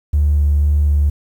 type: tone with vibrato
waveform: triangle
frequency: 73.2 Hz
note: D2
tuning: 5 cents flat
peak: -7 dBFS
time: 0.13-1.1 s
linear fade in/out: 10 ms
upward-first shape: square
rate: 2 Hz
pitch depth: 9 cents each way
effects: tanh soft clip ceiling -8 dBFS + 8-bit